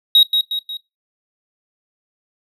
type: tone with echo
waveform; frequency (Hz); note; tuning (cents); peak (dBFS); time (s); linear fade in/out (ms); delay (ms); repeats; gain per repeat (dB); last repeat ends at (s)
triangle; 3800; A#7; +33; -6; 0.15-0.23; 2; 180; 3; -6; 0.77
effects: noise-tail reverb RT60 0.2 s tail -20 dB re dry